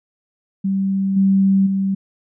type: tone with level steps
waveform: sine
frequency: 194 Hz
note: G3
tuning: 18 cents flat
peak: -16 / -11 / -16 dBFS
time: 0.64-1.95 s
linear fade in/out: 10 ms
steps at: 1.16 / 1.66 s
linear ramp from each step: 10 ms
effects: none